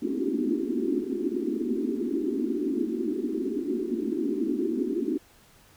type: band-pass noise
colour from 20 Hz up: white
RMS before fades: -28 dBFS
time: 0.02-5.18 s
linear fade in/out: 5 ms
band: 220 to 390 Hz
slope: 96 dB/octave
effects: pink hiss -57 dBFS RMS until 5.76 s